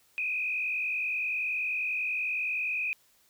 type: tone with frequency modulation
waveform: sine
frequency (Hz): 2490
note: D#7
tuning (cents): +1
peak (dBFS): -28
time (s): 0.18-2.93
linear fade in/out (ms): 0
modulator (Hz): 49.7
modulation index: 1.6
effects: white hiss -65 dBFS RMS until 3.29 s